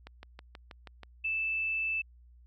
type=click train; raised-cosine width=0.3 ms; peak=-29 dBFS; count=7; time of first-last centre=0.07-1.033 s; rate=6.23 Hz
type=tone; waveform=sine; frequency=2637 Hz; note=E7; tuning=in tune; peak=-29 dBFS; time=1.24-2.02 s; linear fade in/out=10 ms
effects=added 60 Hz sine -54 dBFS peak until 2.46 s